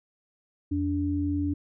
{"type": "tone pair together", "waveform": "sine", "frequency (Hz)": [86, 289.3], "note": ["F2", "D4"], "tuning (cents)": [-26, -26], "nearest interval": "octave + major sixth", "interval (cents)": 2100, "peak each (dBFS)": [-29, -26], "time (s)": [0.71, 1.54], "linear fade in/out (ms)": 10, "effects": []}